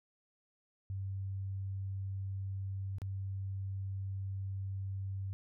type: tone with dropouts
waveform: sine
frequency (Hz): 96.9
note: G2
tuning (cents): -20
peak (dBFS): -36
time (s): 0.9-5.33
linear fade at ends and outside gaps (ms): 0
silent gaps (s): 2.984-3.018
effects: none